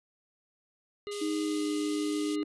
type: harmonic tone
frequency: 410 Hz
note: G#4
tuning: 22 cents flat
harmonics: 1 / 3 / 5 / 7 / 9 / 10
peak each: -35 / -47 / -49 / -49 / -56 / -52 dBFS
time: 1.07-2.43 s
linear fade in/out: 0 ms
type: high-pass noise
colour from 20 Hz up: pink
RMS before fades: -43 dBFS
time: 1.11-2.36 s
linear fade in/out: 10 ms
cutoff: 2700 Hz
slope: 48 dB/octave
type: tone with pitch glide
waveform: sine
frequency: 311.1 to 303.3 Hz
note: D#4 to D#4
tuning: 0 to -44 cents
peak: -29 dBFS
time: 1.21-2.44 s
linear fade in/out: 10 ms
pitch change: -44 cents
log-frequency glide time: 1.42-1.68 s
effects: resampled to 24000 Hz